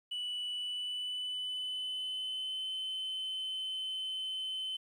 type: tone with pitch glide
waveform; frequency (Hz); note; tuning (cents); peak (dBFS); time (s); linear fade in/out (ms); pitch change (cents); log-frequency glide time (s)
sine; 2960 to 3057; F#7 to G7; 0 to -44; -33; 0.11-4.77; 10; +56; 0.52-2.68
effects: tanh soft clip ceiling -33 dBFS + 11-bit